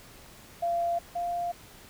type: tone pair in turn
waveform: sine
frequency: 687 / 697 Hz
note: F5 / F5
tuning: -29 / -4 cents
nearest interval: unison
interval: 25 cents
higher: second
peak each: -25 / -28 dBFS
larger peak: first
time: 0.62-0.99 / 1.15-1.52 s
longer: neither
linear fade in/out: 10 ms
effects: pink hiss -51 dBFS RMS until 1.89 s